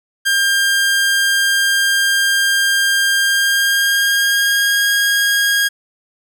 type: tone with pitch glide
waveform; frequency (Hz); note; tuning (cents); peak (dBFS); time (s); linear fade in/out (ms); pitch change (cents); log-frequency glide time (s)
sawtooth; 1600 to 1631.7; G6 to G#6; +35 to -31; -9; 0.25-5.69; 20; +34; 3.19-4.89
effects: none